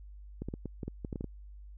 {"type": "clicks", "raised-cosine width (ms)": 3, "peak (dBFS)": -24, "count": 11, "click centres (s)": [0.42, 0.486, 0.539, 0.657, 0.832, 0.88, 1.048, 1.128, 1.158, 1.209, 1.243], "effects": ["added 50 Hz sine -46 dBFS peak until 1.77 s"]}